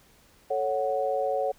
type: chord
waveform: sine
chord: F# minor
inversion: first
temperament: equal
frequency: 440 / 554.4 / 740 Hz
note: A4 / C#5 / F#5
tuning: 0 / 0 / 0 cents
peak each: -31 / -27 / -29 dBFS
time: 0.5-1.52 s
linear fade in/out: 10 ms
effects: pink hiss -59 dBFS RMS until 1.58 s